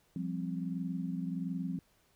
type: chord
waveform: sine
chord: F suspended second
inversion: none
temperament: equal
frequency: 174.61 / 196 / 261.6 Hz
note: F3 / G3 / C4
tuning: 0 / 0 / 0 cents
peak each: -36 / -40 / -39 dBFS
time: 0.16-1.79 s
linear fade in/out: 2 ms
effects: pink hiss -70 dBFS RMS until 2.15 s